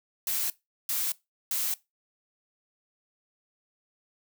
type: noise bursts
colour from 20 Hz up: blue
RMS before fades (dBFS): -29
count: 3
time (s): 0.27-1.74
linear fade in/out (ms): 2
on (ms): 230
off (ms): 390
effects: noise-tail reverb RT60 0.2 s tail -20 dB re dry